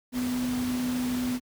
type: tone in noise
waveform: sine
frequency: 249.3 Hz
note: B3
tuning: 16 cents sharp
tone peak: -26 dBFS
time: 0.12-1.4 s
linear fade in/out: 50 ms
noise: pink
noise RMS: -37 dBFS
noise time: 0.12-1.4 s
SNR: +8 dB
effects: high-pass 60 Hz 12 dB/octave